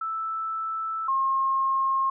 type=tone pair in turn; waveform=sine; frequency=1318.5 / 1072.9 Hz; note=E6 / C6; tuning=0 / +43 cents; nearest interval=major third; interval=357 cents; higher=first; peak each=-27 / -21 dBFS; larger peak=second; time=0.01-1.08 / 1.08-2.1 s; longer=first; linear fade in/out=5 ms; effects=none